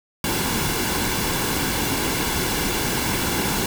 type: noise with comb filter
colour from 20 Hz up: pink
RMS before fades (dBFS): -23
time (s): 0.24-3.66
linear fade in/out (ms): 2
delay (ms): 1.6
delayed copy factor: -0.5
effects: none